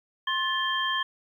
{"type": "tone cluster", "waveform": "sine", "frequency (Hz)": [1060, 1745, 3170], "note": ["C6", "A6", "G7"], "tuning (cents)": [22, -15, 19], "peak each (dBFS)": -29, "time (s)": [0.27, 1.03], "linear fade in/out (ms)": 5, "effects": ["10-bit"]}